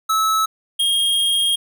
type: tone pair in turn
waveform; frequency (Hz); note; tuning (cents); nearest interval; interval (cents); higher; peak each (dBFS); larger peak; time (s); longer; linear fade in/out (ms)
square; 1300 / 3243; E6 / G#7; -24 / -42; octave + major third; 1582; second; -16; neither; 0.09-0.46 / 0.79-1.56; second; 10
effects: none